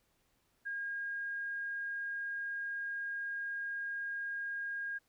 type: tone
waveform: sine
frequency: 1624 Hz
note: G#6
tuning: 39 cents flat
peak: -36 dBFS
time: 0.65-4.99 s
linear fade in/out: 20 ms
effects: pink hiss -75 dBFS RMS until 5.08 s

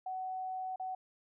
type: tone with dropouts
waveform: sine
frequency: 749 Hz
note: F#5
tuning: 21 cents sharp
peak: -36 dBFS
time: 0.06-0.95 s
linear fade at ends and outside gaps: 5 ms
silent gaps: 0.76-0.797 s
effects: none

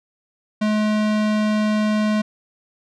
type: tone with low-pass filter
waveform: square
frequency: 213.1 Hz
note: G#3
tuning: 45 cents sharp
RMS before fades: -19 dBFS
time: 0.61-2.22 s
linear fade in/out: 10 ms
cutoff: 5000 Hz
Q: 0.61
effects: none

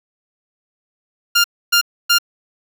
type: tone bursts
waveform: 15% pulse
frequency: 1400 Hz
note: F6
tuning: 4 cents sharp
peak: -4 dBFS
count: 3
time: 1.35-2.186 s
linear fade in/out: 10 ms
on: 92 ms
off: 280 ms
effects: none

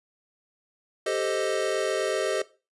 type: chord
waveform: square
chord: A half-diminished seventh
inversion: third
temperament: equal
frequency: 392 / 440 / 523.3 / 622.3 Hz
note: G4 / A4 / C5 / Eb5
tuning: 0 / 0 / 0 / 0 cents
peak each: -31 / -31 / -32 / -30 dBFS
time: 1.06-2.42 s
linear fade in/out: 5 ms
effects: noise-tail reverb RT60 0.3 s tail -17 dB re dry + resampled to 24000 Hz

